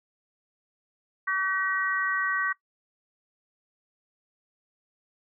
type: harmonic tone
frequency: 381 Hz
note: G4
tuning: 49 cents flat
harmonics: 3 / 4 / 5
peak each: -29 / -29 / -29 dBFS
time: 1.27-2.53 s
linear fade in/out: 10 ms
effects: noise-tail reverb RT60 0.1 s tail -20 dB re dry